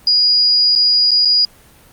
sine tone with dropouts, 4891 Hz, D#8, 31 cents flat, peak -9 dBFS, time 0.07-1.45 s, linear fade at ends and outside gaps 2 ms, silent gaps 0.753-0.759 / 1.109-1.115 / 1.25-1.254 s, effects pink hiss -46 dBFS RMS until 1.92 s + Opus 32 kbps

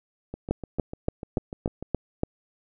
two click trains, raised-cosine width 2 ms, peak -10 / -21 dBFS, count 7 / 11, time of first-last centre 0.51-2.234 / 0.34-1.826 s, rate 3.48 / 6.73 Hz, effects none

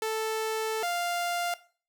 sawtooth tone pair in turn, 440 / 697.9 Hz, A4 / F5, 0 / -1 cents, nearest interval minor sixth, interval 799 cents, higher second, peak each -24 / -24 dBFS, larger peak neither, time 0.02-0.83 / 0.83-1.54 s, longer first, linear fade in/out 2 ms, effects noise-tail reverb RT60 0.4 s tail -17 dB re dry

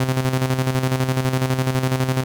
sawtooth tone with tremolo, 130 Hz, C3, 11 cents flat, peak -12 dBFS, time 0-2.24 s, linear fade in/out 5 ms, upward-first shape square, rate 12 Hz, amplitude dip 55%, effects none

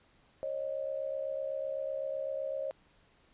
sine tone pair together, 544 / 611.9 Hz, C#5 / D#5, -33 / -29 cents, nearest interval major second, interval 204 cents, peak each -35 / -37 dBFS, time 0.43-2.71 s, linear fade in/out 0 ms, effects pink hiss -66 dBFS RMS until 3.33 s + resampled to 8000 Hz

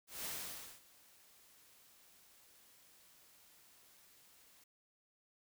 white noise with ADSR envelope, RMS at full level -42 dBFS, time 0.07-4.64 s, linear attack 180 ms, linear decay 550 ms, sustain -23 dB, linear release 5 ms, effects none

